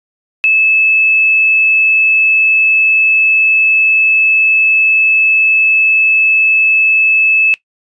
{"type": "tone with hard clipping", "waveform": "triangle", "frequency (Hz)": 2609, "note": "E7", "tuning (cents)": -18, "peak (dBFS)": -7, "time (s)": [0.44, 7.54], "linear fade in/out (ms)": 0, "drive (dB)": 3, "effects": ["noise-tail reverb RT60 0.1 s tail -18 dB re dry", "resampled to 22050 Hz"]}